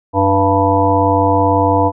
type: harmonic tone with a mistuned harmonic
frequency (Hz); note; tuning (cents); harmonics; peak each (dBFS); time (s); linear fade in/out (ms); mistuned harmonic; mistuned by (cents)
98; G2; 0; 1 / 3 / 5 / 7 / 9 / 10; -17 / -17 / -17 / -17 / -17 / -17; 0.13-1.92; 50; 1; -35
effects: none